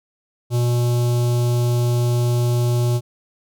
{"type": "tone with notch filter", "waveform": "square", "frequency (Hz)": 120.9, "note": "B2", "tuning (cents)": -36, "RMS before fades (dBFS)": -18, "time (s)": [0.5, 3.01], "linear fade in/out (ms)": 50, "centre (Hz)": 1800, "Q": 0.54, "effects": []}